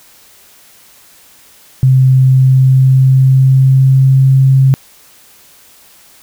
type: tone with pitch glide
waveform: sine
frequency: 130.81 to 133.56 Hz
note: C3 to C3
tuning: 0 to +36 cents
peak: -4 dBFS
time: 1.83-4.74 s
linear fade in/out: 0 ms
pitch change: +36 cents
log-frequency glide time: 2.24-4.25 s
effects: white hiss -43 dBFS RMS until 6.22 s